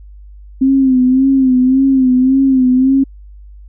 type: tone with vibrato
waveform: sine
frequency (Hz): 261.6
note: C4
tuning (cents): 0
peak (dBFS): -7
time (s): 0.61-3.04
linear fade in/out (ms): 10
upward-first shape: sine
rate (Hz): 1.8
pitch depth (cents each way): 63
effects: added 50 Hz sine -33 dBFS peak until 3.68 s